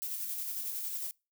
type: noise with tremolo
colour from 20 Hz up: violet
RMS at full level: -36 dBFS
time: 0.02-1.11 s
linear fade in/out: 0 ms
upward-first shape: square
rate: 11 Hz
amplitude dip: 30%
effects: noise-tail reverb RT60 0.3 s tail -26 dB re dry